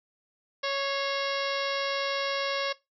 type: harmonic tone with a mistuned harmonic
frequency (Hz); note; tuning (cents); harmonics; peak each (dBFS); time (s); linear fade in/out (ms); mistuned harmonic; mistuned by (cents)
554; C#5; -1; 1 / 2 / 3 / 4 / 5 / 6 / 7 / 8 / 9 / 10; -31 / -34 / -36 / -37 / -38 / -39 / -39 / -40 / -41 / -41; 0.63-2.73; 10; 4; -47
effects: noise-tail reverb RT60 0.2 s tail -19 dB re dry